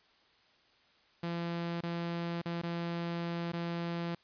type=tone with dropouts; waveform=sawtooth; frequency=170.3 Hz; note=F3; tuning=43 cents flat; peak=-30 dBFS; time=1.23-4.15 s; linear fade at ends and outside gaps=5 ms; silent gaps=1.809-1.833 / 2.417-2.456 / 2.617-2.633 / 3.52-3.533 s; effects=white hiss -66 dBFS RMS until 4.23 s + resampled to 11025 Hz